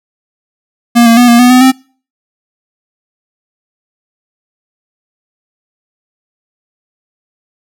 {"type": "tone with pitch steps", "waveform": "square", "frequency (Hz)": [236.7, 230.6, 244.3, 236.3, 246.9, 252.5, 261.3], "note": ["A#3", "A#3", "B3", "A#3", "B3", "B3", "C4"], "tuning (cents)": [27, -19, -19, 24, 0, 39, -2], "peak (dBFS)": -3, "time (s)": [0.95, 1.72], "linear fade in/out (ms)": 20, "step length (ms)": 110, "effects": ["noise-tail reverb RT60 0.4 s tail -24 dB re dry"]}